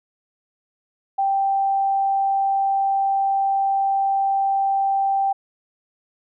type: tone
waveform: sine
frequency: 784 Hz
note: G5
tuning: in tune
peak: -17 dBFS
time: 1.18-5.33 s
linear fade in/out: 10 ms
effects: none